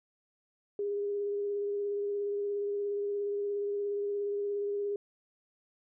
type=tone with vibrato; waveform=sine; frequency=406.7 Hz; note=G#4; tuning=36 cents flat; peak=-30 dBFS; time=0.79-4.96 s; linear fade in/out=2 ms; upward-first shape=triangle; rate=17 Hz; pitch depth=19 cents each way; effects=none